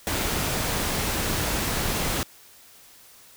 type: noise with amplitude modulation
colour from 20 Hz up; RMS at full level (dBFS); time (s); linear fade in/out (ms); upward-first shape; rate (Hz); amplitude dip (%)
pink; -25; 0.07-2.23; 0; sine; 257; 25
effects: white hiss -51 dBFS RMS until 3.36 s